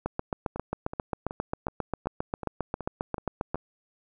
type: two click trains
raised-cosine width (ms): 1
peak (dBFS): -14 / -21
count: 27 / 9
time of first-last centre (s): 0.06-3.545 / 0.56-3.556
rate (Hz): 7.46 / 2.67
effects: none